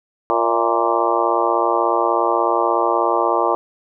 harmonic tone with a mistuned harmonic, 116.54 Hz, A#2, in tune, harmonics 3 / 4 / 5 / 6 / 7 / 8 / 9 / 10, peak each -23 / -23 / -23 / -23 / -23 / -23 / -23 / -23 dBFS, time 0.3-3.55 s, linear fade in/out 0 ms, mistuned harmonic 6, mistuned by -65 cents, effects none

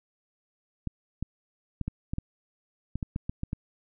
clicks, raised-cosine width 5 ms, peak -18 dBFS, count 12, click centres 0.873 / 1.226 / 1.813 / 1.88 / 2.135 / 2.184 / 2.956 / 3.028 / 3.161 / 3.295 / 3.434 / 3.531 s, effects none

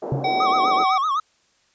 pink band-pass noise, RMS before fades -29 dBFS, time 0.02-0.84 s, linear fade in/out 5 ms, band 280 to 740 Hz, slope 24 dB/octave
sine tone with exponential decay, 136.1 Hz, C#3, 31 cents flat, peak -17 dBFS, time 0.12-0.43 s, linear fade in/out 2 ms, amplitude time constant 67 ms
harmonic tone, 759 Hz, F#5, 44 cents sharp, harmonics 1 / 3 / 5 / 7, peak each -19 / -29 / -33 / -36 dBFS, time 0.24-0.98 s, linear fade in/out 5 ms
triangle tone with vibrato, 1174.7 Hz, D6, in tune, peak -17 dBFS, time 0.4-1.2 s, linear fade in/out 5 ms, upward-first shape sine, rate 7.9 Hz, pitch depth 150 cents each way
effects white hiss -62 dBFS RMS until 1.74 s + resampled to 16000 Hz

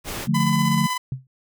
pink noise, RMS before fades -30 dBFS, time 0.04-0.28 s, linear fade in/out 50 ms
sine chord, D minor, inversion none, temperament just, 146.83 / 176.2 / 220.2 Hz, D3 / F3 / A3, 0 / +16 / +2 cents, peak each -22 dBFS, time 0.27-0.87 s, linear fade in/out 10 ms
sawtooth tone with tremolo, 1006 Hz, B5, 32 cents sharp, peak -18 dBFS, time 0.34-0.98 s, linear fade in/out 10 ms, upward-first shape square, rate 16 Hz, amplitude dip 30%
sine tone with exponential decay, 130.8 Hz, C3, in tune, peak -20 dBFS, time 1.12-1.27 s, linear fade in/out 2 ms, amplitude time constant 31 ms
effects none

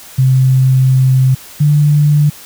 sine tone pair in turn, 130.81 / 147.82 Hz, C3 / D3, 0 / +12 cents, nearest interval major second, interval 212 cents, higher second, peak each -6 dBFS, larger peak neither, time 0.18-1.35 / 1.6-2.3 s, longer first, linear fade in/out 10 ms, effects white hiss -35 dBFS RMS until 2.45 s

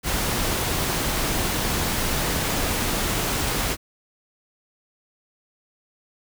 pink noise, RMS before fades -24 dBFS, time 0.03-3.77 s, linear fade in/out 50 ms, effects none

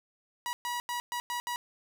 sawtooth tone bursts at uneven times, 967 Hz, B5, 37 cents flat, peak -28 dBFS, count 6, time 0.46-0.53 / 0.65-0.8 / 0.89-1 / 1.12-1.2 / 1.3-1.4 / 1.47-1.56 s, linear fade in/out 0 ms, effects none

